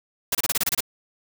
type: noise bursts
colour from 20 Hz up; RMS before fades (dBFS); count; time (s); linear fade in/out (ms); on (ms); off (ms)
white; -22; 9; 0.32-0.806; 5; 30; 27
effects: none